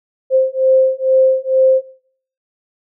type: beating tone pair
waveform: sine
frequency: 523.3 / 525.5 Hz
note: C5 / C5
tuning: 0 / +7 cents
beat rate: 2.2 Hz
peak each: -13 dBFS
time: 0.3-1.82 s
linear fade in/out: 50 ms
effects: noise-tail reverb RT60 0.6 s tail -22 dB re dry